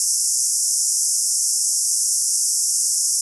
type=band-pass noise; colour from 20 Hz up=pink; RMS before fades=-20 dBFS; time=0-3.21 s; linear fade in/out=2 ms; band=5300 to 11000 Hz; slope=96 dB/octave; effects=none